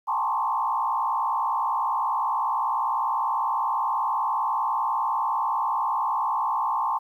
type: tone with frequency modulation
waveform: sine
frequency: 975 Hz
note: B5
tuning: 23 cents flat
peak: -22 dBFS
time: 0.07-6.99 s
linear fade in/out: 20 ms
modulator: 60.1 Hz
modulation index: 2.5
effects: 10-bit